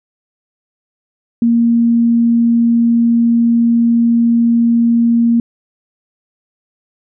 sine tone, 233.5 Hz, A#3, 3 cents sharp, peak -8 dBFS, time 1.42-5.4 s, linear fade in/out 2 ms, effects none

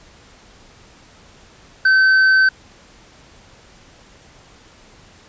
sine tone with hard clipping, 1537 Hz, G6, 35 cents flat, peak -11 dBFS, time 1.85-2.49 s, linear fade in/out 5 ms, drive 4 dB, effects pink hiss -47 dBFS RMS until 5.28 s + resampled to 16000 Hz

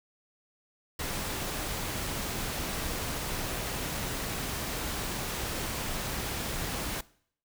pink noise, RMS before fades -34 dBFS, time 0.99-7.01 s, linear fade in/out 5 ms, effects noise-tail reverb RT60 0.6 s tail -21 dB re dry

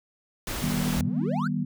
pink noise, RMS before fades -32 dBFS, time 0.47-1.01 s, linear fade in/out 2 ms
sine chord, Eb augmented, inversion none, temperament just, 155.56 / 194.45 / 243.1 Hz, Eb3 / G3 / B3, 0 / -14 / -27 cents, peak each -29 dBFS, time 0.62-1.65 s, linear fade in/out 10 ms
triangle exponential sweep, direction up, 58.27 to 1621 Hz, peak -28 dBFS, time 0.96-1.48 s, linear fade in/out 10 ms
effects none

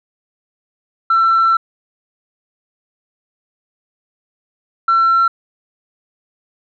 sine tone pair in turn, 1343 / 1350.5 Hz, E6 / E6, +32 / +42 cents, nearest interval unison, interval 10 cents, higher second, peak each -8 dBFS, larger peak neither, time 1.1-1.57 / 4.88-5.28 s, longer first, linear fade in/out 5 ms, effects tanh soft clip ceiling -7 dBFS

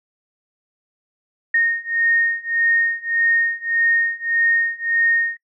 sine beating tone pair, 1848 / 1849.7 Hz, A#6 / A#6, -16 / -14 cents, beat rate 1.7 Hz, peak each -20 / -19 dBFS, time 1.54-5.37 s, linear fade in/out 5 ms, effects noise-tail reverb RT60 0.1 s tail -20 dB re dry

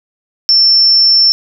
sine tone, 5380 Hz, E8, 34 cents sharp, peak -5 dBFS, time 0.49-1.32 s, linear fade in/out 0 ms, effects none

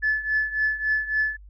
sine tone with tremolo, 1731 Hz, A6, 29 cents flat, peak -17 dBFS, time 0.02-1.37 s, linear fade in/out 20 ms, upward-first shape triangle, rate 3.6 Hz, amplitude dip 85%, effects tanh soft clip ceiling -14 dBFS + added 50 Hz sine -43 dBFS peak until 1.49 s

